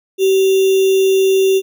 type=tone with sample-and-hold; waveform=sine; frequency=383.6 Hz; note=G4; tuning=37 cents flat; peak=-9 dBFS; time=0.18-1.62 s; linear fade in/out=50 ms; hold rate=3150 Hz; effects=none